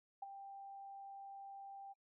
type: tone with ADSR envelope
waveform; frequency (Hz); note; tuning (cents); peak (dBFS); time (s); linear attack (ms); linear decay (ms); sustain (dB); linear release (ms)
sine; 789; G5; +11; -40; 0.22-1.94; 7; 18; -9; 25
effects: noise-tail reverb RT60 0.1 s tail -26 dB re dry